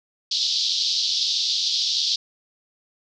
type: band-pass noise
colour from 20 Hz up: white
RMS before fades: -23 dBFS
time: 0.31-2.16 s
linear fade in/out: 5 ms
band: 3400 to 5200 Hz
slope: 48 dB/octave
effects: none